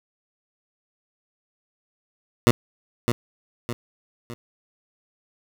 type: tone with echo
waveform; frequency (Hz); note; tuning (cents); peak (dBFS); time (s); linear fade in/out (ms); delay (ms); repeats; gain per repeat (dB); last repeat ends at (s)
15% pulse; 119.2; A#2; +39; -6; 2.47-2.51; 0; 610; 3; -7; 4.34
effects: none